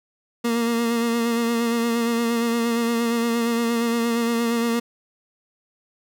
30% pulse tone with vibrato, 233.1 Hz, A#3, in tune, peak -17 dBFS, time 0.44-4.8 s, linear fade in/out 10 ms, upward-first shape sine, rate 8.6 Hz, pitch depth 28 cents each way, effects none

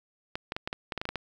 clicks, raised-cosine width 0.3 ms, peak -16 dBFS, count 11, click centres 0.355 / 0.521 / 0.565 / 0.675 / 0.729 / 0.922 / 0.977 / 1.015 / 1.054 / 1.09 / 1.157 s, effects 8-bit

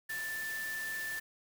sine tone in noise, 1765 Hz, A6, 5 cents sharp, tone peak -36 dBFS, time 0.09-1.2 s, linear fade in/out 10 ms, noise white, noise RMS -45 dBFS, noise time 0.09-1.2 s, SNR +6 dB, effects none

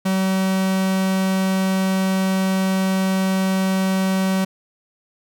45% pulse tone, 190 Hz, F#3, 46 cents sharp, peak -17 dBFS, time 0.05-4.45 s, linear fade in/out 10 ms, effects none

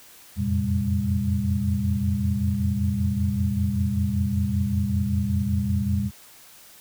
sine tone cluster, 86 / 91.2 / 116.1 / 133.5 / 200.5 Hz, F2 / F#2 / A#2 / C3 / G3, -26 / -24 / -7 / +35 / +39 cents, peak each -26 / -28 / -28 / -34 / -25 dBFS, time 0.36-6.11 s, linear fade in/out 50 ms, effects white hiss -49 dBFS RMS until 6.8 s

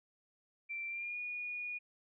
sine tone with pitch glide, 2349 to 2449 Hz, D7 to D#7, 0 to -28 cents, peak -38 dBFS, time 0.69-1.79 s, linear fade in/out 20 ms, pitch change +72 cents, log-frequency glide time 0.88-1.18 s, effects none

